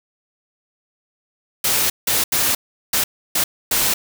white noise bursts at uneven times, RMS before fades -18 dBFS, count 6, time 1.64-1.9 / 2.07-2.24 / 2.32-2.55 / 2.93-3.04 / 3.35-3.44 / 3.71-3.94 s, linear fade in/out 5 ms, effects none

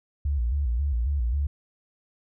sine tone with vibrato, 64.8 Hz, C2, 16 cents flat, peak -22 dBFS, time 0.25-1.47 s, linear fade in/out 5 ms, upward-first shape square, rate 3.7 Hz, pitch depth 170 cents each way, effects none

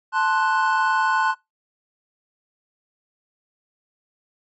triangle chord, F# diminished, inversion first, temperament equal, 880 / 1046.5 / 1480 Hz, A5 / C6 / F#6, 0 / 0 / 0 cents, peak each -20 dBFS, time 0.12-1.35 s, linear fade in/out 50 ms, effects noise-tail reverb RT60 0.2 s tail -24 dB re dry + MP3 32 kbps

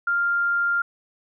sine tone, 1396.9 Hz, F6, in tune, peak -19 dBFS, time 0.07-0.82 s, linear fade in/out 5 ms, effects none

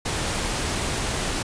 pink noise, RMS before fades -26 dBFS, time 0.05-1.43 s, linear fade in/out 10 ms, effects resampled to 22050 Hz

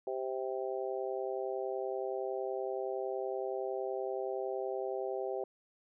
harmonic tone, 130.7 Hz, C3, 1 cent flat, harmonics 3 / 4 / 5 / 6, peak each -37 / -39 / -41 / -43 dBFS, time 0.07-5.44 s, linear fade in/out 2 ms, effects none

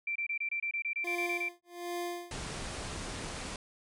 sine tone bursts, 2349 Hz, D7, in tune, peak -31 dBFS, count 13, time 0.07-1.488 s, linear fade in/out 5 ms, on 86 ms, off 25 ms
25% pulse tone with tremolo, 349.2 Hz, F4, in tune, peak -30 dBFS, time 1.04-2.38 s, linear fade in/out 5 ms, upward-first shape sine, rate 1.3 Hz, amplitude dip 100%
pink low-pass noise, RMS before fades -40 dBFS, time 2.31-3.56 s, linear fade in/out 2 ms, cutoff 10000 Hz, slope 96 dB/octave
effects none

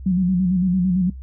sine tone with vibrato, 182.9 Hz, F#3, 20 cents flat, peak -15 dBFS, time 0.06-1.1 s, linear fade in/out 5 ms, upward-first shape square, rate 8.9 Hz, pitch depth 53 cents each way, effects noise-tail reverb RT60 0.2 s tail -25 dB re dry + added 65 Hz sine -32 dBFS peak until 1.22 s

